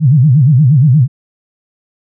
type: tone with vibrato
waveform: sine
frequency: 138.59 Hz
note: C#3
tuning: in tune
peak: -4 dBFS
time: 0-1.08 s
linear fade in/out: 50 ms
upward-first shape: sine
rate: 8.5 Hz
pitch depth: 250 cents each way
effects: none